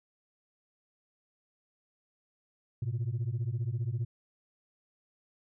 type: beating tone pair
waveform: sine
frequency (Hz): 110 / 125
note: A2 / B2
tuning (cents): 0 / +21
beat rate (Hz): 15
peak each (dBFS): -31 / -31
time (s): 2.82-4.05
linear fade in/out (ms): 5
effects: tanh soft clip ceiling -27 dBFS